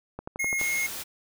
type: click train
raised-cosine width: 1 ms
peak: -21 dBFS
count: 6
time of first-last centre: 0.19-0.614 s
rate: 11.8 Hz
type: tone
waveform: square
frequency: 2154 Hz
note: C7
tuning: 50 cents sharp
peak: -26 dBFS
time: 0.39-0.87 s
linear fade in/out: 10 ms
type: noise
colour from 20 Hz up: white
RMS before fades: -36 dBFS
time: 0.58-1.04 s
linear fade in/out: 20 ms
effects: none